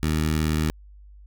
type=tone with notch filter; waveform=15% pulse; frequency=77.78 Hz; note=D#2; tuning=in tune; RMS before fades=-23 dBFS; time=0.03-0.7 s; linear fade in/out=0 ms; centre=710 Hz; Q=1.2; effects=added 50 Hz sine -44 dBFS peak until 1.26 s